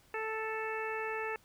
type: harmonic tone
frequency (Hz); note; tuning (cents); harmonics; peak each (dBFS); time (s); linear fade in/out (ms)
440; A4; 0; 1 / 2 / 3 / 4 / 5 / 6; -38 / -41 / -43 / -41 / -45 / -44; 0.14-1.36; 2
effects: pink hiss -65 dBFS RMS until 1.44 s